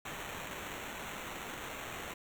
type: noise with sample-and-hold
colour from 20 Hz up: white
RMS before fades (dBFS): -43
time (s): 0.05-2.14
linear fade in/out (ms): 5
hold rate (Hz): 4900
effects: none